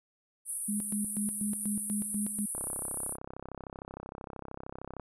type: band-pass noise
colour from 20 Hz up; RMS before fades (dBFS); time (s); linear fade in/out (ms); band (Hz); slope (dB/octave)
white; -37; 0.45-3.17; 50; 9100 to 11000; 96
type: tone with tremolo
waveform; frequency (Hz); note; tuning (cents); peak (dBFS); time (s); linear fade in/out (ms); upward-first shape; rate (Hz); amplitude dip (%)
sine; 207.7; G#3; 0; -30; 0.68-2.46; 10; square; 4.1; 80
type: click train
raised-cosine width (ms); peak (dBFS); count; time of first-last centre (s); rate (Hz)
1; -27; 82; 2.55-4.997; 33.1
effects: none